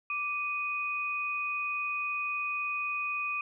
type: tone pair together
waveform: sine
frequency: 1174.7 / 2489 Hz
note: D6 / D#7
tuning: 0 / 0 cents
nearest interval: octave + minor second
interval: 1300 cents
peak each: -36 / -31 dBFS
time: 0.1-3.41 s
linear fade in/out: 2 ms
effects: none